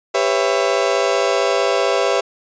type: chord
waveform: 35% pulse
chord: C# half-diminished seventh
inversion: second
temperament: just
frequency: 399.1 / 498.9 / 554.4 / 665.2 Hz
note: G4 / B4 / C#5 / E5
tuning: +31 / +17 / 0 / +16 cents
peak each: -19 dBFS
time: 0.14-2.21 s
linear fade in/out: 10 ms
effects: resampled to 16000 Hz